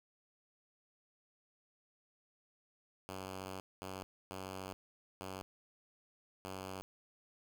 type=tone bursts at uneven times; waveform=5% pulse; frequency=94.6 Hz; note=F#2; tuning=39 cents sharp; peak=-32 dBFS; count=5; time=3.09-3.6 / 3.82-4.03 / 4.31-4.73 / 5.21-5.42 / 6.45-6.82 s; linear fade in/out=0 ms; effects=none